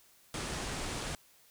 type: low-pass noise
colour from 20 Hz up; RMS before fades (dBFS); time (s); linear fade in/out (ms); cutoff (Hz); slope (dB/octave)
pink; -38; 0.34-1.15; 2; 10000; 48
effects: white hiss -63 dBFS RMS until 1.5 s